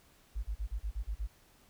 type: tone bursts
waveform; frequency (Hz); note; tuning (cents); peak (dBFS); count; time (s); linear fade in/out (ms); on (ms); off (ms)
sine; 51.8; G#1; -4; -32; 8; 0.35-1.274; 20; 84; 36
effects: pink hiss -64 dBFS RMS until 1.69 s